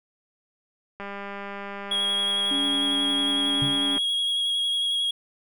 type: click train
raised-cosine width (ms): 0.5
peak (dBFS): -21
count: 597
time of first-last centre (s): 1-3.98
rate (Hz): 200
type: tone with vibrato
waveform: triangle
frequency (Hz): 3303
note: G#7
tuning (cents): -10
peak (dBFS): -21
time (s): 1.91-5.11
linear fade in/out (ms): 5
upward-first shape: square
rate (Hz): 11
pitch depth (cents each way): 14
type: tone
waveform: triangle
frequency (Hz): 280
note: C#4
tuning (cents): +18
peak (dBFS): -26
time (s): 2.51-3.97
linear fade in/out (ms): 2
type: tone with exponential decay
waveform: sine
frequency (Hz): 138.59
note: C#3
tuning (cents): 0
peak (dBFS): -22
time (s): 3.62-3.86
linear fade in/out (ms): 0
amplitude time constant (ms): 52
effects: none